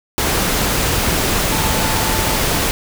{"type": "tone in noise", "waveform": "sine", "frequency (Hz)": 880, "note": "A5", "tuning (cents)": 0, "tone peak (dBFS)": -25, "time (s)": [1.52, 2.36], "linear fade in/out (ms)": 0, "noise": "pink", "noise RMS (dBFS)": -17, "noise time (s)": [0.18, 2.71], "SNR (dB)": -11, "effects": []}